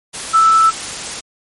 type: tone in noise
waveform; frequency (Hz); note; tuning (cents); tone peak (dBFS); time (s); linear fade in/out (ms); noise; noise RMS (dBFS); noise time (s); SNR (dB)
sine; 1318.5; E6; 0; -7; 0.33-0.71; 20; white; -25; 0.13-1.21; +15
effects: MP3 48 kbps